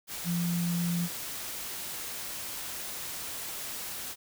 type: tone in noise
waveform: sine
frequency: 172.8 Hz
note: F3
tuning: 18 cents flat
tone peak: -27 dBFS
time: 0.24-1.09 s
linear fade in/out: 50 ms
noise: white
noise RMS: -38 dBFS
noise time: 0.07-4.16 s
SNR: +8 dB
effects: none